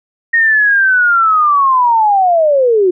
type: linear sweep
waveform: sine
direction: down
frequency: 1864.7 to 349.2 Hz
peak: -7 dBFS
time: 0.33-2.91 s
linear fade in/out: 10 ms
effects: none